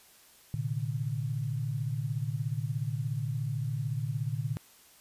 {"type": "tone cluster", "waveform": "sine", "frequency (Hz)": [114.6, 131.2, 148.3], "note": ["A#2", "C3", "D3"], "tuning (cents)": [-29, 5, 17], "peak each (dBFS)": [-33, -36, -34], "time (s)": [0.54, 4.57], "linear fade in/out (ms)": 0, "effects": ["white hiss -58 dBFS RMS until 5 s", "resampled to 32000 Hz"]}